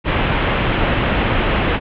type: low-pass noise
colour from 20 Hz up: pink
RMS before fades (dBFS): -17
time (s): 0.04-1.8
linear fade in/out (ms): 50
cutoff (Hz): 3200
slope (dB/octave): 48
effects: none